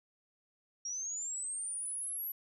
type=linear sweep; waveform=sine; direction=up; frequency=5588 to 11840 Hz; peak=-36 dBFS; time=0.85-2.32 s; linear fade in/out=5 ms; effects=none